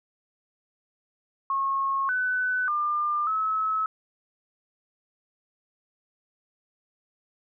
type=tone with pitch steps; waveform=sine; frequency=1089 / 1502 / 1199 / 1293 Hz; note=C#6 / F#6 / D6 / E6; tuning=-31 / +26 / +36 / -34 cents; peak=-23 dBFS; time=1.5-3.86 s; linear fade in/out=2 ms; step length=590 ms; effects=none